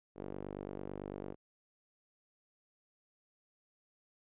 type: tone with band-pass filter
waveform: sawtooth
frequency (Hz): 49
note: G1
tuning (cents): 0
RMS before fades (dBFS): -44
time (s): 0.15-1.36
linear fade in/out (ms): 50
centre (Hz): 400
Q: 1.4
effects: resampled to 8000 Hz